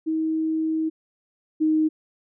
sine tone pair in turn, 317.9 / 312.3 Hz, D#4 / D#4, +37 / +7 cents, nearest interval unison, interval 30 cents, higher first, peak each -21 / -17 dBFS, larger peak second, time 0.06-0.9 / 1.6-1.89 s, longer first, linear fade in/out 20 ms, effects none

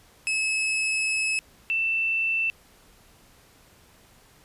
40% pulse / sine tone pair in turn, 2586 / 2669 Hz, E7 / E7, -34 / +21 cents, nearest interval minor second, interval 55 cents, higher second, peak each -22 dBFS, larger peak neither, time 0.27-1.39 / 1.7-2.5 s, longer first, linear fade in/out 0 ms, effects pink hiss -56 dBFS RMS until 4.44 s + resampled to 32000 Hz

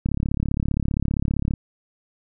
click train, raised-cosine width 5 ms, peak -10 dBFS, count 53, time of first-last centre 0.06-1.537 s, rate 35.2 Hz, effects none

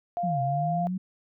sine tone, 698.5 Hz, F5, in tune, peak -26 dBFS, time 0.17-0.87 s, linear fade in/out 0 ms
sine linear two-way sweep, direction down then up, 189.5 to 130 to 189.5 Hz, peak -27 dBFS, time 0.23-0.98 s, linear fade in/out 10 ms, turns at 0.41 s
effects none

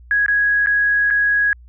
sine tone with dropouts, 1661.2 Hz, G#6, in tune, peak -13 dBFS, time 0.11-1.53 s, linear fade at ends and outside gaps 1 ms, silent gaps 0.262-0.282 / 0.661-0.67 / 1.103-1.108 s, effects added 60 Hz sine -40 dBFS peak until 1.68 s

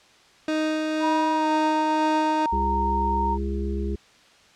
30% pulse tone with tremolo, 311.1 Hz, D#4, in tune, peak -19 dBFS, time 0.48-2.46 s, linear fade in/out 2 ms, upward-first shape sine, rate 2 Hz, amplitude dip 25%
sine tone with pitch glide, 959 to 925.3 Hz, A#5 to A#5, +49 to -13 cents, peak -22 dBFS, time 1-3.38 s, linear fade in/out 50 ms, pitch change -62 cents, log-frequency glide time 1.33-1.47 s
harmonic tone, 68 Hz, C#2, 33 cents flat, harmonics 1 / 3 / 5 / 6, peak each -26 / -31 / -33 / -33 dBFS, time 2.52-3.96 s, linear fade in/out 10 ms
effects white hiss -54 dBFS RMS until 4.55 s + low-pass 5000 Hz 12 dB/octave

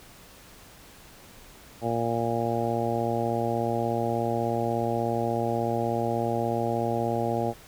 harmonic tone, 116.54 Hz, A#2, in tune, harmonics 1 / 2 / 3 / 4 / 5 / 6 / 7, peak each -32 / -32 / -32 / -32 / -32 / -32 / -32 dBFS, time 1.81-7.54 s, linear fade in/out 50 ms, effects pink hiss -50 dBFS RMS until 7.67 s

